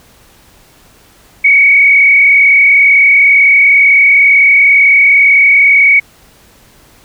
sine tone with frequency modulation, 2240 Hz, C#7, 18 cents sharp, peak -3 dBFS, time 1.44-6 s, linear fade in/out 10 ms, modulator 37.9 Hz, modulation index 1.4, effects pink hiss -44 dBFS RMS until 7.04 s

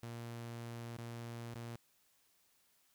sawtooth tone with dropouts, 117.4 Hz, A#2, 13 cents sharp, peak -40 dBFS, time 0.03-1.76 s, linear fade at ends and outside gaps 0 ms, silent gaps 0.969-0.986 / 1.541-1.556 s, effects white hiss -73 dBFS RMS until 2.94 s

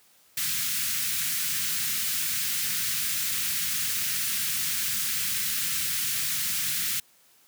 white band-stop noise, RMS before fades -28 dBFS, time 0.37-7 s, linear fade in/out 5 ms, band 200 to 1500 Hz, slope 24 dB/octave, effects white hiss -60 dBFS RMS until 7.47 s + high-pass 100 Hz 12 dB/octave

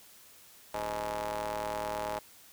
sawtooth ring-modulated tone, 109.5 Hz, A2, 8 cents flat, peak -26 dBFS, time 0.74-2.19 s, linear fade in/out 5 ms, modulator 732 Hz, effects white hiss -56 dBFS RMS until 2.52 s

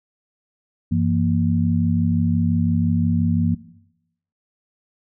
sine tone cluster, 94.9 / 167.7 / 233.5 Hz, F#2 / E3 / A#3, +44 / +30 / +3 cents, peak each -21 dBFS, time 0.91-3.55 s, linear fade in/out 10 ms, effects noise-tail reverb RT60 0.8 s tail -17 dB re dry

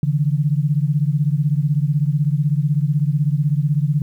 sine beating tone pair, 141.9 / 157.9 Hz, C#3 / D#3, +41 / +26 cents, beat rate 16 Hz, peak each -17 / -19 dBFS, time 0.03-4.02 s, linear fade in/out 2 ms, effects 9-bit

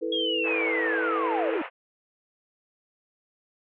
sine chord, E suspended fourth, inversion none, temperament equal, 329.6 / 440 / 493.9 Hz, E4 / A4 / B4, 0 / 0 / 0 cents, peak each -31 dBFS, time 0.01-1.58 s, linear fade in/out 20 ms
sine linear sweep, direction down, 3322 to 283 Hz, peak -26 dBFS, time 0.12-1.62 s, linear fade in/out 5 ms
pink band-pass noise, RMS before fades -35 dBFS, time 0.43-1.7 s, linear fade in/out 50 ms, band 510 to 2700 Hz, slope 48 dB/octave
effects none

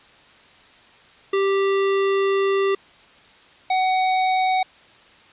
square tone pair in turn, 392 / 748.4 Hz, G4 / F#5, 0 / +20 cents, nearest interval major seventh, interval 1120 cents, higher second, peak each -18 dBFS, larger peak neither, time 1.33-2.75 / 3.7-4.63 s, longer first, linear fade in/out 5 ms, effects white hiss -50 dBFS RMS until 5.32 s + resampled to 8000 Hz

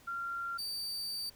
sine / 40% pulse tone pair in turn, 1381 / 4622 Hz, F6 / D8, -20 / -28 cents, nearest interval octave + major sixth, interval 2092 cents, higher second, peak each -35 / -35 dBFS, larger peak neither, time 0.07-0.58 / 0.58-1.3 s, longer second, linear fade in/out 10 ms, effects pink hiss -61 dBFS RMS until 1.35 s

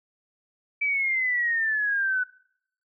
sine exponential sweep, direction down, 2319 to 1486 Hz, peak -22 dBFS, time 0.81-2.24 s, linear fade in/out 10 ms, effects noise-tail reverb RT60 0.7 s tail -24 dB re dry

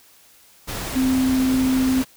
sine tone in noise, 260 Hz, C4, 11 cents flat, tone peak -16 dBFS, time 0.95-2.03 s, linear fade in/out 20 ms, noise pink, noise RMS -29 dBFS, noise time 0.67-2.05 s, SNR +10 dB, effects white hiss -52 dBFS RMS until 2.16 s

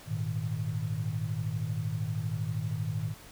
sine chord, Ab suspended second, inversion none, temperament equal, 103.83 / 116.54 / 155.56 Hz, Ab2 / Bb2 / Eb3, 0 / 0 / 0 cents, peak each -34 dBFS, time 0.06-3.15 s, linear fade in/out 50 ms, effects pink hiss -51 dBFS RMS until 3.31 s

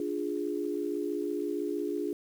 sine chord, D diminished, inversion none, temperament equal, 293.7 / 349.2 / 415.3 Hz, D4 / F4 / Ab4, 0 / 0 / 0 cents, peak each -34 dBFS, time 0-2.13 s, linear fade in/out 2 ms, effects 9-bit

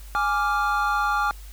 triangle chord, D diminished, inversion second, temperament equal, 830.6 / 1174.7 / 1396.9 Hz, Ab5 / D6 / F6, 0 / 0 / 0 cents, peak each -23 dBFS, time 0.15-1.31 s, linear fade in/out 0 ms, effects added 50 Hz sine -38 dBFS peak until 1.52 s + white hiss -50 dBFS RMS until 1.52 s

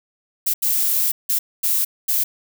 violet noise bursts at uneven times, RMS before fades -19 dBFS, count 5, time 0.46-0.54 / 0.62-1.12 / 1.29-1.39 / 1.63-1.85 / 2.08-2.24 s, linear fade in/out 10 ms, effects none

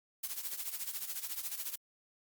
blue noise with tremolo, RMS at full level -36 dBFS, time 0.23-1.76 s, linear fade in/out 10 ms, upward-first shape triangle, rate 14 Hz, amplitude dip 85%, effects Opus 48 kbps

